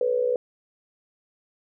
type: tone with amplitude modulation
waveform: sine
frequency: 493.9 Hz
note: B4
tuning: in tune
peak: -17 dBFS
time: 0.01-0.36 s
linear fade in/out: 2 ms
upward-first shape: sine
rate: 61 Hz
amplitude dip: 75%
effects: none